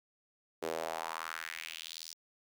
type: tone with high-pass filter sweep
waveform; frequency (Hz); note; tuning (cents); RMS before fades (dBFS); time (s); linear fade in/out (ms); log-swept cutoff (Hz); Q
sawtooth; 81.2; E2; -26; -41; 0.62-2.14; 10; 420 to 5500; 2.7
effects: none